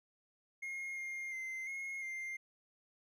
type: tone with pitch steps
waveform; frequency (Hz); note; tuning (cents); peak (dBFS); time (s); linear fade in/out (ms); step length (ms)
triangle; 2144 / 2123 / 2077 / 2158 / 2101; C7 / C7 / C7 / C#7 / C7; +42 / +25 / -13 / -47 / +7; -38; 0.62-2.37; 10; 350
effects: none